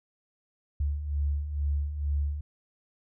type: beating tone pair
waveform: sine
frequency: 70.6 / 72.8 Hz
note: C#2 / D2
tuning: +32 / -15 cents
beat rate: 2.2 Hz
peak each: -34 / -27 dBFS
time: 0.8-2.41 s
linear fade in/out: 5 ms
effects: none